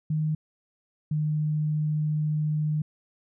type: tone pair in turn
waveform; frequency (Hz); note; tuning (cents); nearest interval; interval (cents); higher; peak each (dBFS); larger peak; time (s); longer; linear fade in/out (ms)
sine; 154.7 / 152.39; D#3 / D#3; -10 / -36; unison; 26; first; -23; neither; 0.1-0.35 / 1.11-2.82; second; 5
effects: none